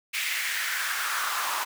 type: noise with high-pass filter sweep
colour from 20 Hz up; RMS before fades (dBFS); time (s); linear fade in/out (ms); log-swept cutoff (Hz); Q
pink; -29; 0.13-1.65; 20; 2300 to 1000; 3.2
effects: none